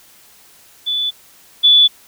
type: tone pair in turn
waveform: sine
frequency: 3473 / 3456 Hz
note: A7 / A7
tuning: -23 / -32 cents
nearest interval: unison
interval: 9 cents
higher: first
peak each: -16 / -6 dBFS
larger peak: second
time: 0.86-1.11 / 1.63-1.88 s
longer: neither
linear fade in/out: 20 ms
effects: white hiss -47 dBFS RMS until 2.07 s